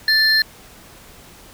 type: tone pair together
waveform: triangle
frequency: 1760 / 4190 Hz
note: A6 / C8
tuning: 0 / +2 cents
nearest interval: octave + minor third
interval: 1502 cents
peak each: -14 dBFS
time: 0.08-0.42 s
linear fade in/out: 2 ms
effects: pink hiss -44 dBFS RMS until 1.53 s